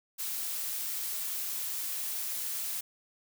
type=noise with ADSR envelope; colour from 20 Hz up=blue; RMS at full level=-33 dBFS; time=0.18-2.81 s; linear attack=30 ms; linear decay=6 ms; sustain=-2 dB; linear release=8 ms; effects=none